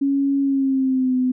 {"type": "tone with pitch glide", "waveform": "sine", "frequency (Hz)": [277.2, 254.2], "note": ["C#4", "C4"], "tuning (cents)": [0, -50], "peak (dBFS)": -16, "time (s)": [0.01, 1.32], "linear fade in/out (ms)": 10, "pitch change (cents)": -150, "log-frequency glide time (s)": [0.41, 1.16], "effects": []}